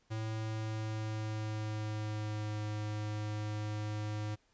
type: tone with pitch glide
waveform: square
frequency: 110 to 106.01 Hz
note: A2 to G#2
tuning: 0 to +36 cents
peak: -36 dBFS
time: 0.1-4.36 s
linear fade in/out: 20 ms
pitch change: -64 cents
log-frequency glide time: 0.33-2.62 s
effects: pink hiss -72 dBFS RMS until 4.53 s + resampled to 16000 Hz